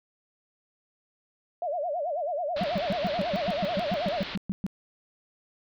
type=tone with vibrato; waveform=sine; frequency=640 Hz; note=D#5; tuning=49 cents sharp; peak=-27 dBFS; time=1.62-4.22 s; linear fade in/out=2 ms; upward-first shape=sine; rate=9.2 Hz; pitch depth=220 cents each way
type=low-pass noise; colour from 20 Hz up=white; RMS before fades=-38 dBFS; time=2.56-4.36 s; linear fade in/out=5 ms; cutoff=4300 Hz; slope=48 dB/octave
type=tone bursts; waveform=sine; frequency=192.5 Hz; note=G3; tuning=31 cents flat; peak=-25 dBFS; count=15; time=2.61-4.665 s; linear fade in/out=0 ms; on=25 ms; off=120 ms
effects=none